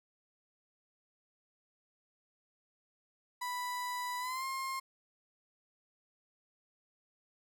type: tone with pitch glide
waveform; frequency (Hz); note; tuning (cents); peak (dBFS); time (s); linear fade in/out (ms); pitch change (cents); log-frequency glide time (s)
35% pulse; 987.8 to 1064.8; B5 to C6; 0 to +30; -34; 3.41-4.8; 10; +130; 4.19-4.45
effects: none